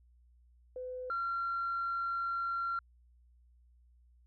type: tone pair in turn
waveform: sine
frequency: 506 / 1372.1 Hz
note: B4 / F6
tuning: +42 / -31 cents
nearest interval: octave + perfect fourth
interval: 1727 cents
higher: second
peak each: -38 / -31 dBFS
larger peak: second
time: 0.76-1.1 / 1.1-2.79 s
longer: second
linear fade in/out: 2 ms
effects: tanh soft clip ceiling -28 dBFS + added 60 Hz sine -61 dBFS peak until 4.26 s